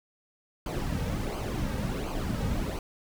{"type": "noise with flanger", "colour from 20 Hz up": "brown", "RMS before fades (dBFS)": -31, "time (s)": [0.66, 2.79], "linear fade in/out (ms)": 2, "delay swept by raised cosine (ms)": [0.54, 2.94], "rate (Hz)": 1.4, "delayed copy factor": -0.65, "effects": []}